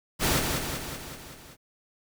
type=noise with echo; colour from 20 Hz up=pink; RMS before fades=-24 dBFS; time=0.19-0.43 s; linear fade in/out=50 ms; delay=190 ms; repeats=6; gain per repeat=-4 dB; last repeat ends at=1.57 s; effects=none